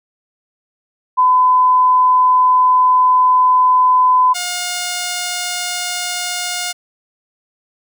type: tone pair in turn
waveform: sine / 5% pulse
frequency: 1010 / 714.2 Hz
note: B5 / F5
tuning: +39 / +39 cents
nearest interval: tritone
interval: 600 cents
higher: first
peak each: -8 dBFS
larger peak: neither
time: 1.17-4.34 / 4.34-6.73 s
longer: first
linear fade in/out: 20 ms
effects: none